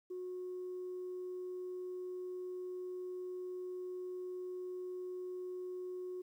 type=tone; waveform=sine; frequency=364.7 Hz; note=F#4; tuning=25 cents flat; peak=-39 dBFS; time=0.1-6.22 s; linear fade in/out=10 ms; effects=tanh soft clip ceiling -37 dBFS + 12-bit